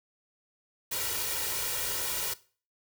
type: noise with comb filter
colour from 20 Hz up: white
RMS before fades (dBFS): -32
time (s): 0.91-2.34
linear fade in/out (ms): 10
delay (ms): 2.1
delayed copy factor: +0.65
effects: noise-tail reverb RT60 0.4 s tail -19 dB re dry